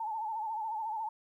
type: tone with vibrato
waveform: sine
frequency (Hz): 877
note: A5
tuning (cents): -6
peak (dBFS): -33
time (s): 0-1.09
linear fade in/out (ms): 5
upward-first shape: sine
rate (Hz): 14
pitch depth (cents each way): 74
effects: 12-bit